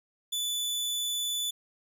sawtooth tone, 3481 Hz, A7, 19 cents flat, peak -26 dBFS, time 0.32-1.51 s, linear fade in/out 10 ms, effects none

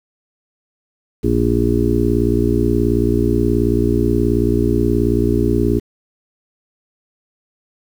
harmonic tone, 58.6 Hz, A#1, 10 cents sharp, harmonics 1 / 2 / 4 / 5 / 6 / 7, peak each -20 / -20 / -20 / -20 / -20 / -20 dBFS, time 1.23-5.8 s, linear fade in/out 20 ms, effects 7-bit

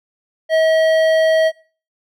triangle tone with hard clipping, 640 Hz, D#5, 49 cents sharp, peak -13 dBFS, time 0.49-1.52 s, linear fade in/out 50 ms, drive 15 dB, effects noise-tail reverb RT60 0.4 s tail -21 dB re dry

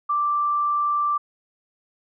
sine tone, 1174.7 Hz, D6, in tune, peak -19 dBFS, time 0.09-1.18 s, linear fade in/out 10 ms, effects none

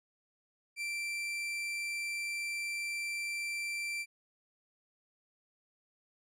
40% pulse tone, 2349 Hz, D7, in tune, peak -34 dBFS, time 0.76-4.06 s, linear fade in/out 50 ms, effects low-pass 12000 Hz 12 dB/octave

